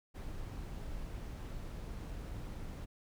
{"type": "noise", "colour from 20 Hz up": "brown", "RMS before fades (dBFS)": -43, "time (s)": [0.14, 2.86], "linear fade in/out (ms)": 20, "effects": []}